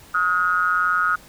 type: ring-modulated tone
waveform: triangle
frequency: 88.9 Hz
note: F2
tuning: 31 cents sharp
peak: -12 dBFS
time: 0.14-1.16 s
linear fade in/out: 10 ms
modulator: 1350 Hz
effects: pink hiss -47 dBFS RMS until 1.28 s